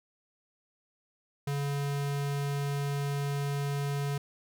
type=tone; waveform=square; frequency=141.8 Hz; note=C#3; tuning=40 cents sharp; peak=-30 dBFS; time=1.47-4.18 s; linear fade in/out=5 ms; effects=none